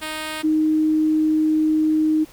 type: tone pair in turn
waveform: 5% pulse / sine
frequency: 311.1 / 311.1 Hz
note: D#4 / D#4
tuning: 0 / 0 cents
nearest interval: unison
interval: 0 cents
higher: neither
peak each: -15 dBFS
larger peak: neither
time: 0.01-0.43 / 0.43-2.25 s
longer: second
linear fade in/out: 20 ms
effects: pink hiss -47 dBFS RMS until 2.32 s